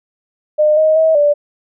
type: tone with pitch steps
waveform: sine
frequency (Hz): 607 / 626 / 640 / 585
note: D#5 / D#5 / D#5 / D5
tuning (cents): -43 / +10 / +49 / -7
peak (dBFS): -8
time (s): 0.58-1.34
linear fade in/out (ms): 20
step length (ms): 190
effects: none